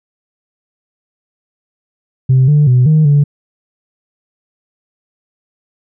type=tone with pitch steps; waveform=sine; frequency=130.5 / 148.2 / 125.5 / 155.3 / 144.5 Hz; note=C3 / D3 / B2 / D#3 / D3; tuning=-4 / +16 / +28 / -3 / -28 cents; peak=-4 dBFS; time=2.29-3.24 s; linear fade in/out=10 ms; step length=190 ms; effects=tanh soft clip ceiling -3 dBFS